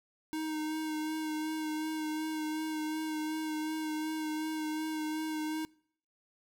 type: tone with vibrato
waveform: square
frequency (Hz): 311.4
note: D#4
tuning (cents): +2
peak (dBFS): -34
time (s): 0.33-5.65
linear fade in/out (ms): 0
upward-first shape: sine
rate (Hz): 2.7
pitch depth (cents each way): 19
effects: noise-tail reverb RT60 0.6 s tail -24 dB re dry